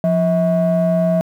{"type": "ring-modulated tone", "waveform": "triangle", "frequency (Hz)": 234.7, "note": "A#3", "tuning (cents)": 12, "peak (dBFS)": -7, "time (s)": [0.04, 1.21], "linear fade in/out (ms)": 0, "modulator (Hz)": 410, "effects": ["tanh soft clip ceiling -6 dBFS", "8-bit"]}